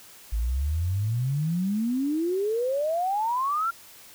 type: exponential sweep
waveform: sine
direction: up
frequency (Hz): 52.5 to 1396.9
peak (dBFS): -23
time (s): 0.32-3.71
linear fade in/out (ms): 10
effects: white hiss -49 dBFS RMS until 4.14 s